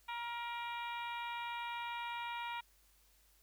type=harmonic tone with a mistuned harmonic; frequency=473.7 Hz; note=A#4; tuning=28 cents sharp; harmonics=2 / 3 / 4 / 5 / 6 / 7 / 8; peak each=-41 / -49 / -51 / -47 / -53 / -55 / -55 dBFS; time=0.08-2.61 s; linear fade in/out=10 ms; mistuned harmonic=3; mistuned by=-25 cents; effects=added 50 Hz sine -70 dBFS peak until 3.42 s + white hiss -70 dBFS RMS until 3.42 s